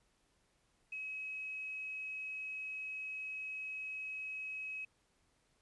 sine tone with quantisation, 2555 Hz, D#7, 45 cents sharp, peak -40 dBFS, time 0.92-4.85 s, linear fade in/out 5 ms, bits 11, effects pink hiss -75 dBFS RMS until 5.61 s + resampled to 24000 Hz

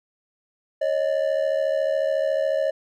triangle ring-modulated tone, 587.3 Hz, D5, in tune, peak -15 dBFS, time 0.81-2.71 s, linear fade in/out 10 ms, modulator 37 Hz, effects none

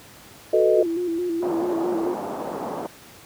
sine chord, B dominant seventh, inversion second, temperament equal, 370 / 440 / 493.9 / 622.3 Hz, F#4 / A4 / B4 / D#5, 0 / 0 / 0 / 0 cents, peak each -21 / -19 / -24 / -19 dBFS, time 0.53-0.83 s, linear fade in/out 5 ms
sine tone with vibrato, 344.2 Hz, F4, 25 cents flat, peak -22 dBFS, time 0.75-2.16 s, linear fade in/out 50 ms, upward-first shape square, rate 4.6 Hz, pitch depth 58 cents each way
white band-pass noise, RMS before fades -30 dBFS, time 1.42-2.87 s, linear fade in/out 10 ms, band 190 to 870 Hz, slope 24 dB/octave
effects pink hiss -46 dBFS RMS until 3.25 s + high-pass 80 Hz 12 dB/octave

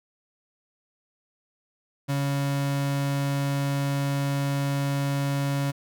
35% pulse tone, 140 Hz, C#3, 18 cents sharp, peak -22 dBFS, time 2.08-5.72 s, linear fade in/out 20 ms, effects none

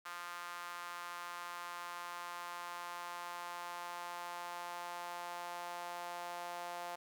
sawtooth tone with high-pass filter sweep, 174.61 Hz, F3, in tune, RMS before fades -45 dBFS, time 0.05-6.96 s, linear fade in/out 10 ms, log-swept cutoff 1200 to 740 Hz, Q 2.7, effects none

